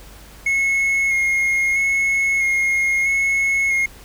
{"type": "tone with vibrato", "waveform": "triangle", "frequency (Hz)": 2165, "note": "C#7", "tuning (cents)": -41, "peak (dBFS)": -14, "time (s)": [0.46, 3.86], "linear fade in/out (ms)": 5, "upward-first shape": "square", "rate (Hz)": 0.77, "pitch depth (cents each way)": 15, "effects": ["added 50 Hz sine -43 dBFS peak until 4.04 s", "pink hiss -44 dBFS RMS until 4.04 s"]}